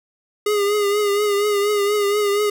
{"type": "tone with vibrato", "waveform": "square", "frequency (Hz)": 410.9, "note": "G#4", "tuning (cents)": -18, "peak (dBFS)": -17, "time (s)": [0.46, 2.5], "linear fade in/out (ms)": 5, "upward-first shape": "triangle", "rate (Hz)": 4.2, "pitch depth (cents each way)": 53, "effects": []}